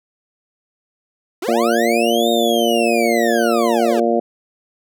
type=linear two-way sweep; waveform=40% pulse; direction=up then down; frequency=306.4 to 3729 to 372.9 Hz; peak=-21 dBFS; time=1.42-4 s; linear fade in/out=5 ms; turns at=2.3 s
type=harmonic tone; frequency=116.54 Hz; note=A#2; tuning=in tune; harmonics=2 / 3 / 4 / 5 / 6; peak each=-20 / -20 / -20 / -20 / -20 dBFS; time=1.48-4.2 s; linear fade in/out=5 ms
effects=none